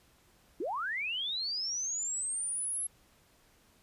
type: linear sweep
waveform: sine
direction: up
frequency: 286 to 11175 Hz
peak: -32 dBFS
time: 0.6-2.87 s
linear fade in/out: 5 ms
effects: pink hiss -65 dBFS RMS until 3.82 s + resampled to 32000 Hz